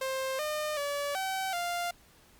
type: tone with pitch steps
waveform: sawtooth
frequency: 528 / 607 / 573 / 765 / 698 Hz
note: C5 / D#5 / D5 / G5 / F5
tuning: +16 / -43 / -43 / -42 / -1 cents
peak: -27 dBFS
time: 0.01-1.91 s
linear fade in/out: 5 ms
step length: 380 ms
effects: pink hiss -60 dBFS RMS until 2.39 s + Opus 48 kbps